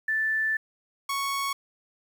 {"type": "tone pair in turn", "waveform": ["sine", "sawtooth"], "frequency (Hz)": [1760, 1108.7], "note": ["A6", "C#6"], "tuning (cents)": [0, 0], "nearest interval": "minor sixth", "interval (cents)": 800, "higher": "first", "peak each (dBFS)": -23, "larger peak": "neither", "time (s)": [[0.08, 0.57], [1.09, 1.53]], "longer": "first", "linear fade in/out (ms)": 5, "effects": ["9-bit"]}